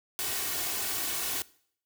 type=noise with comb filter; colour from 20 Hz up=white; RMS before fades=-32 dBFS; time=0.19-1.42 s; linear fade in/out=0 ms; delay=2.7 ms; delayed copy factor=+0.55; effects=noise-tail reverb RT60 0.6 s tail -21 dB re dry + high-pass 60 Hz 12 dB/octave